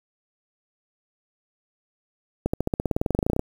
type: accelerating click train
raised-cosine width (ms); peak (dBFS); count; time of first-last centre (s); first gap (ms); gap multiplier
2; -9; 20; 2.46-3.394; 75; 0.95
effects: 7-bit